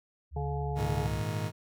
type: tone with pitch glide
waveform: sine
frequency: 73.42 to 66.55 Hz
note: D2 to C2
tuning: 0 to +30 cents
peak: -35 dBFS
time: 0.31-1.24 s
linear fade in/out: 50 ms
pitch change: -170 cents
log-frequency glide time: 0.54-1.11 s
type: harmonic tone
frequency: 142 Hz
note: C#3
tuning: 42 cents sharp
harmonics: 1 / 3 / 5 / 6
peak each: -33 / -38 / -40 / -41 dBFS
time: 0.36-1.07 s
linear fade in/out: 5 ms
type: chord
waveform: 40% pulse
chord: Ab suspended second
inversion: none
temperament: just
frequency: 103.83 / 116.8 / 155.74 Hz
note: Ab2 / Bb2 / Eb3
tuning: 0 / +4 / +2 cents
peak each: -33 / -36 / -35 dBFS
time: 0.75-1.52 s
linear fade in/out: 50 ms
effects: none